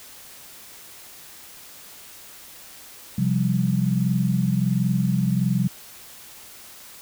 sine chord, C suspended fourth, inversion none, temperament equal, 130.81 / 174.61 / 196 Hz, C3 / F3 / G3, 0 / 0 / 0 cents, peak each -23 dBFS, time 3.18-5.68 s, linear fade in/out 5 ms, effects white hiss -44 dBFS RMS until 7.01 s

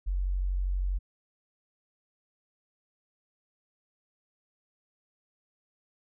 sine tone, 46.25 Hz, F#1, in tune, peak -26 dBFS, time 0.06-0.99 s, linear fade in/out 20 ms, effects none

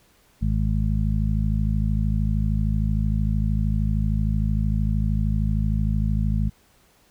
harmonic tone, 53.1 Hz, G#1, 39 cents sharp, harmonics 1 / 2 / 3 / 4, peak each -22 / -25 / -27 / -28 dBFS, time 0.41-6.5 s, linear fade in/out 20 ms, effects pink hiss -59 dBFS RMS until 7.1 s

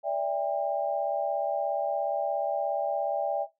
sine tone cluster, 580 / 657 / 802 Hz, D5 / E5 / G5, -22 / -6 / +39 cents, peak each -30 / -29 / -31 dBFS, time 0.03-3.47 s, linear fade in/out 50 ms, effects noise-tail reverb RT60 0.2 s tail -17 dB re dry

